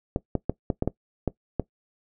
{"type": "clicks", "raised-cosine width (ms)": 2, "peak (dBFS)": -10, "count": 8, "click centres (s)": [0.161, 0.353, 0.496, 0.702, 0.824, 0.876, 1.277, 1.597], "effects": ["noise-tail reverb RT60 0.1 s tail -19 dB re dry"]}